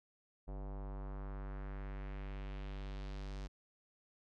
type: tone with low-pass filter sweep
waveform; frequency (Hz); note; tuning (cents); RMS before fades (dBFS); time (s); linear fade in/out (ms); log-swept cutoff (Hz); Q
square; 49; G1; 0; -44; 0.47-3.48; 20; 740 to 5600; 1.5
effects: none